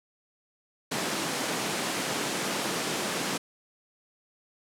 pink high-pass noise, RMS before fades -30 dBFS, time 0.91-3.38 s, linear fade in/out 10 ms, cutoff 170 Hz, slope 24 dB/octave, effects low-pass 10000 Hz 12 dB/octave

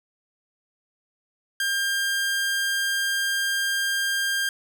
sawtooth tone, 1600 Hz, G6, 35 cents sharp, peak -19 dBFS, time 1.6-4.49 s, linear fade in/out 2 ms, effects none

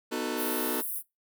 sawtooth chord, B dominant seventh, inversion none, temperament just, 246.9 / 308.7 / 370.4 / 444.5 Hz, B3 / D#4 / F#4 / A4, 0 / -14 / +2 / +18 cents, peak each -31 dBFS, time 0.11-0.82 s, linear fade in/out 20 ms
pink high-pass noise, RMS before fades -34 dBFS, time 0.36-1.03 s, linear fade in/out 50 ms, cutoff 10000 Hz, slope 48 dB/octave
effects noise-tail reverb RT60 0.2 s tail -21 dB re dry

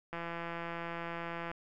click train, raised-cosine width 0.5 ms, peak -25 dBFS, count 235, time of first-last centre 0.13-1.515 s, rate 169 Hz, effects none

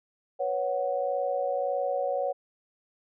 sine chord, B suspended second, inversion none, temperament just, 493.9 / 555.6 / 740.8 Hz, B4 / C#5 / F#5, 0 / +4 / +2 cents, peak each -33 / -28 / -31 dBFS, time 0.39-2.33 s, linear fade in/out 20 ms, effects none

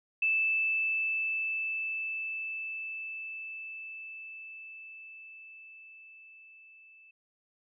sine tone with level ramp, 2634 Hz, E7, 2 cents flat, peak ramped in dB -24 to -54 dBFS, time 0.22-7.11 s, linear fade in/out 5 ms, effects none

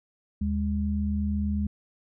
sine tone pair together, 76.86 / 205.2 Hz, D#2 / G#3, -21 / -21 cents, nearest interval octave + perfect fourth, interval 1700 cents, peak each -27 dBFS, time 0.41-1.67 s, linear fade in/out 5 ms, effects none

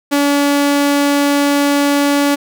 sawtooth tone, 285.4 Hz, D4, 49 cents flat, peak -7 dBFS, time 0.11-2.36 s, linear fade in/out 20 ms, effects none

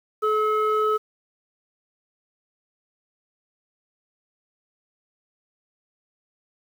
sine tone pair together, 429.9 / 1288.2 Hz, A4 / E6, -40 / -40 cents, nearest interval octave + perfect fifth, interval 1900 cents, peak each -20 dBFS, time 0.22-0.98 s, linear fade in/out 20 ms, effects tanh soft clip ceiling -15 dBFS + 8-bit

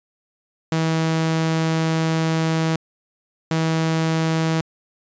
sawtooth tone bursts at uneven times, 161.4 Hz, E3, 36 cents flat, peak -14 dBFS, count 2, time 0.72-2.76 / 3.51-4.61 s, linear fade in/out 2 ms, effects resampled to 16000 Hz

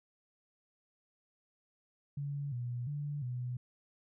sine tone with pitch steps, 142.4 / 121.8 / 145.6 / 124.1 Hz, C#3 / B2 / D3 / B2, +47 / -24 / -15 / +9 cents, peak -35 dBFS, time 2.17-3.57 s, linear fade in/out 5 ms, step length 350 ms, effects none

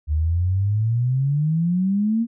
sine exponential sweep, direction up, 73.5 to 236.2 Hz, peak -17 dBFS, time 0.07-2.27 s, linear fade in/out 50 ms, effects none

